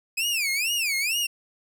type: tone with vibrato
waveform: sawtooth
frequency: 2489 Hz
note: D#7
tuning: in tune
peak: -20 dBFS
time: 0.17-1.27 s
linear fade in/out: 10 ms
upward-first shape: sine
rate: 2.2 Hz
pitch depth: 260 cents each way
effects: none